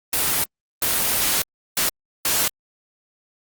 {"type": "noise bursts at uneven times", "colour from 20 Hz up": "white", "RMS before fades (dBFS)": -20, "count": 4, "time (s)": [[0.13, 0.44], [0.82, 1.42], [1.77, 1.89], [2.25, 2.48]], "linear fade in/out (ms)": 2, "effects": ["Opus 24 kbps"]}